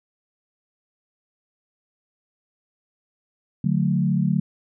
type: chord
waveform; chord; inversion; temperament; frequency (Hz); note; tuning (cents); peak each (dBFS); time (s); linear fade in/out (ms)
sine; D major; none; equal with one note detuned; 146.83 / 182.77 / 220; D3 / F#3 / A3; 0 / -21 / 0; -22 / -21 / -25; 3.64-4.4; 5
effects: none